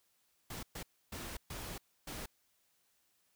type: noise bursts at uneven times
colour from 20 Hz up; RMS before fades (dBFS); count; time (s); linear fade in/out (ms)
pink; -44; 5; 0.5-0.63 / 0.75-0.83 / 1.12-1.37 / 1.5-1.78 / 2.07-2.26; 5
effects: white hiss -75 dBFS RMS until 3.35 s